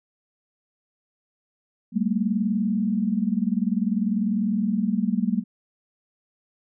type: tone cluster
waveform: sine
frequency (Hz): 191.7 / 212.2 / 232.1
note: G3 / G#3 / A#3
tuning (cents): -38 / +38 / -7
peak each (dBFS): -25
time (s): 1.92-5.44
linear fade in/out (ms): 50
effects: none